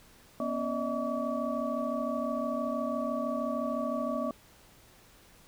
sine tone cluster, 241.4 / 274.9 / 590 / 636 / 1140 Hz, B3 / C#4 / D5 / D#5 / C#6, -39 / -14 / +8 / +38 / +48 cents, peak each -34 / -38 / -36 / -35 / -37 dBFS, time 0.4-4.31 s, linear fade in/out 2 ms, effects pink hiss -58 dBFS RMS until 5.47 s

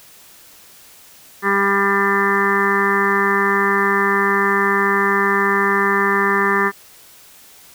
harmonic tone with a mistuned harmonic, 198.5 Hz, G3, 22 cents sharp, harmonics 1 / 2 / 4 / 5 / 6 / 7 / 8 / 9 / 10, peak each -24 / -20 / -30 / -23 / -20 / -28 / -27 / -19 / -27 dBFS, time 1.42-6.72 s, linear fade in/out 50 ms, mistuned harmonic 10, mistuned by +30 cents, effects white hiss -45 dBFS RMS until 7.74 s

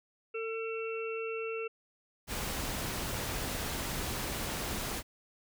harmonic tone, 449.2 Hz, A4, 36 cents sharp, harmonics 1 / 3 / 5 / 6, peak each -35 / -44 / -50 / -41 dBFS, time 0.34-1.68 s, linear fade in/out 10 ms
pink noise, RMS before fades -36 dBFS, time 2.27-5.03 s, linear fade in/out 50 ms
effects none

